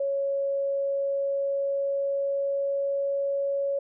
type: tone with pitch glide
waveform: sine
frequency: 554 to 557.2 Hz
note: C#5 to C#5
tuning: -1 to +9 cents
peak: -24 dBFS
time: 0-3.79 s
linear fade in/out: 5 ms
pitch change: +10 cents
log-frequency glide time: 0.45-3.18 s
effects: none